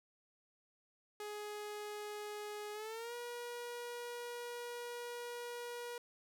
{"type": "tone with pitch glide", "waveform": "sawtooth", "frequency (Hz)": [418.2, 480.4], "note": ["G#4", "B4"], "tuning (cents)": [12, -48], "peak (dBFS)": -39, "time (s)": [1.2, 5.98], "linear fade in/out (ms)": 2, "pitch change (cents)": 240, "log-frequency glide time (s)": [2.73, 3.14], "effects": []}